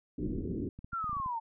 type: low-pass noise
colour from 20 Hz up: white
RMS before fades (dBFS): -35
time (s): 0.18-0.69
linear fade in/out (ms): 5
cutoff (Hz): 380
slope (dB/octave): 48
type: clicks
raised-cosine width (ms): 5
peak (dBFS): -33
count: 9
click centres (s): 0.79 / 0.845 / 0.932 / 1.043 / 1.095 / 1.13 / 1.168 / 1.2 / 1.261
type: linear sweep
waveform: sine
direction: down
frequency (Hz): 1402 to 880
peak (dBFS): -32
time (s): 0.92-1.4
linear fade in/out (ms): 20
effects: none